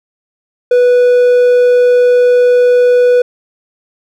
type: tone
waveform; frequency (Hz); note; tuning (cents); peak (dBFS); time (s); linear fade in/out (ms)
triangle; 492.2; B4; -6; -3; 0.71-3.22; 5
effects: none